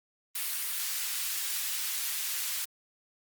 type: high-pass noise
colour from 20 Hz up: white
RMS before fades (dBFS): -33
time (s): 0.35-2.65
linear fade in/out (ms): 5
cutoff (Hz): 1600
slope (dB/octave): 12
effects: Opus 32 kbps